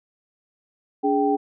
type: tone cluster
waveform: sine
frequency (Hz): 286.7 / 415.9 / 781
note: D4 / G#4 / G5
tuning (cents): -42 / +2 / -7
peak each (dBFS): -22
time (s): 1.03-1.37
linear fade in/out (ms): 20
effects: none